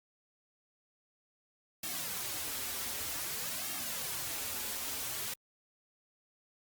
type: noise with flanger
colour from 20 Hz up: white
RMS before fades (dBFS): -38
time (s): 1.83-5.34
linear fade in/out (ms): 5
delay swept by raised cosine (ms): 2 to 6.4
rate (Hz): 0.53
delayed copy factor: -1
effects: Opus 48 kbps